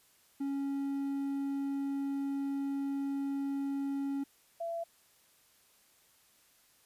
triangle / sine tone pair in turn, 277.2 / 673.1 Hz, C#4 / E5, 0 / +36 cents, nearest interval octave + minor third, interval 1536 cents, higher second, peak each -30 / -34 dBFS, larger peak first, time 0.4-4.24 / 4.6-4.84 s, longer first, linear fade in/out 10 ms, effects white hiss -66 dBFS RMS until 6.85 s + resampled to 32000 Hz

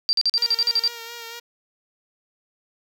sine tone bursts, 4699 Hz, D8, in tune, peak -16 dBFS, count 10, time 0.09-0.877 s, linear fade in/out 0 ms, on 40 ms, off 43 ms
5% pulse tone with vibrato, 466.3 Hz, A#4, 1 cent sharp, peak -23 dBFS, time 0.37-1.4 s, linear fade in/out 10 ms, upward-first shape sine, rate 4.2 Hz, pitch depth 30 cents each way
effects none

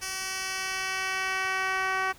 10% pulse tone with band-pass filter sweep, 379.1 Hz, F#4, 42 cents sharp, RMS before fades -30 dBFS, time 0.01-2.13 s, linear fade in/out 20 ms, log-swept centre 6600 to 1300 Hz, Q 0.8, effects pink hiss -53 dBFS RMS until 2.18 s

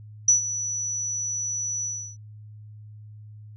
sine tone with ADSR envelope, 5920 Hz, F#8, in tune, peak -12 dBFS, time 0.28-2.17 s, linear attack 5 ms, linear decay 120 ms, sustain -14 dB, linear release 330 ms, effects added 106 Hz sine -41 dBFS peak until 3.56 s

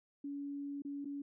sine tone with dropouts, 283.3 Hz, C#4, 38 cents sharp, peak -39 dBFS, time 0.24-1.22 s, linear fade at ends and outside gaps 5 ms, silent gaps 0.821-0.849 / 1.047-1.054 s, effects none

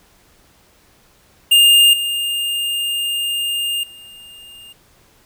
square tone with level steps, 2816 Hz, F7, 14 cents sharp, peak -8 / -19 / -38 dBFS, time 1.51-4.73 s, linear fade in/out 10 ms, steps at 1.93 / 3.83 s, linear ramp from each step 5 ms, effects pink hiss -53 dBFS RMS until 5.25 s

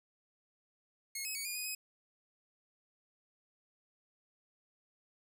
10% pulse tone with pitch steps, 2165 / 2558 / 2243 / 2430 / 2485 / 2529 Hz, C#7 / D#7 / C#7 / D#7 / D#7 / D#7, -41 / +47 / +20 / -42 / -3 / +28 cents, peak -29 dBFS, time 1.15-1.75 s, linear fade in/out 5 ms, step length 100 ms, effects none

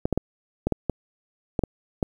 clicks, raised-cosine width 2 ms, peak -9 dBFS, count 9, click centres 0.055 / 0.127 / 0.176 / 0.67 / 0.723 / 0.897 / 1.592 / 1.637 / 2.028 s, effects 8-bit

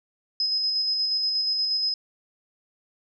sine tone with tremolo, 5080 Hz, D#8, 35 cents sharp, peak -21 dBFS, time 0.4-1.94 s, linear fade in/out 2 ms, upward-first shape square, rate 8.4 Hz, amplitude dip 25%, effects none

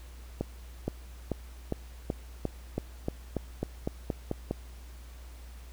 accelerating click train, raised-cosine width 2 ms, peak -16 dBFS, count 14, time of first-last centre 0.41-4.51 s, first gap 470 ms, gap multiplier 0.93, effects added 60 Hz sine -44 dBFS peak until 5.72 s + pink hiss -56 dBFS RMS until 5.72 s

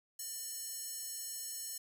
square tone with high-pass filter, 601 Hz, D5, 40 cents sharp, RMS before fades -43 dBFS, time 0.19-1.78 s, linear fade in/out 5 ms, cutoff 7500 Hz, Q 1.5, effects none

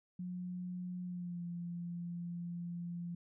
sine tone with pitch glide, 179.9 to 172.87 Hz, F#3 to F3, -48 to -17 cents, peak -39 dBFS, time 0.19-3.15 s, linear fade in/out 5 ms, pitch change -69 cents, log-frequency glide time 1.04-1.43 s, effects none

